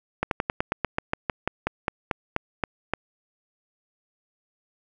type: slowing click train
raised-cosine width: 0.5 ms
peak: -8 dBFS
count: 17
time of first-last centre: 0.23-2.936 s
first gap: 82 ms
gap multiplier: 1.09
effects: none